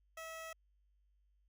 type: tone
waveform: 15% pulse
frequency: 648 Hz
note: E5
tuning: 30 cents flat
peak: -39 dBFS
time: 0.17-0.53 s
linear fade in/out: 5 ms
effects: added 50 Hz sine -70 dBFS peak until 1.48 s